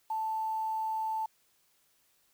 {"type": "tone with quantisation", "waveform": "sine", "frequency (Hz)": 880, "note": "A5", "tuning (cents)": 0, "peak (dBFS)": -30, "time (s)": [0.1, 1.26], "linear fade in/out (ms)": 5, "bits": 9, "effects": ["white hiss -70 dBFS RMS until 2.33 s"]}